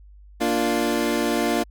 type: chord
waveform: 25% pulse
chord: Bb major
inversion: none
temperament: equal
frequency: 233.1 / 293.7 / 349.2 Hz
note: Bb3 / D4 / F4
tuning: 0 / 0 / 0 cents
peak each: -21 dBFS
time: 0.4-1.64 s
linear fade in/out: 20 ms
effects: added 50 Hz sine -44 dBFS peak until 1.7 s